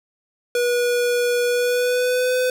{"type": "tone with pitch glide", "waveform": "square", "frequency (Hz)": [485.2, 504.9], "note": ["B4", "B4"], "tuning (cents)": [-31, 38], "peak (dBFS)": -18, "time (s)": [0.55, 2.5], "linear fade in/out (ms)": 2, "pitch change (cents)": 69, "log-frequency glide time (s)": [1.45, 2.36], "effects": []}